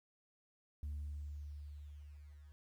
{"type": "tone with level ramp", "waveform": "sine", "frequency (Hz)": 73.42, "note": "D2", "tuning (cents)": 0, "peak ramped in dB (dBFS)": [-37, -55], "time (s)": [0.83, 2.52], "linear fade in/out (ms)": 0, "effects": ["tanh soft clip ceiling -38 dBFS", "12-bit"]}